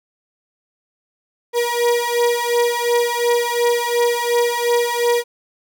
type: beating tone pair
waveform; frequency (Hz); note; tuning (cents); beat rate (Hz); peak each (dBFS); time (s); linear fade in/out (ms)
35% pulse; 476 / 478.8; A#4 / A#4; +36 / +46; 2.8; -17; 1.53-5.24; 50
effects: none